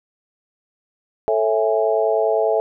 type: chord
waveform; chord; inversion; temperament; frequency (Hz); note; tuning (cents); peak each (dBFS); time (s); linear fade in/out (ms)
sine; A major seventh; none; just; 440 / 550 / 660 / 825; A4 / C#5 / E5 / G#5; 0 / -14 / +2 / -12; -19 / -24 / -19 / -25; 1.28-2.6; 0
effects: none